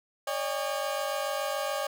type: tone cluster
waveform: 30% pulse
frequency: 560 / 607 / 808 Hz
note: C#5 / D#5 / G#5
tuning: +18 / -43 / -48 cents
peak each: -30 / -31 / -33 dBFS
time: 0.27-1.87 s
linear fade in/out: 5 ms
effects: none